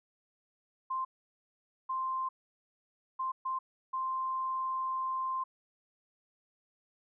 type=tone bursts at uneven times; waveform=sine; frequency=1046.5 Hz; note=C6; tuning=in tune; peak=-31 dBFS; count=5; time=0.9-1.05 / 1.89-2.29 / 3.19-3.32 / 3.45-3.59 / 3.93-5.44 s; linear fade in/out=10 ms; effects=none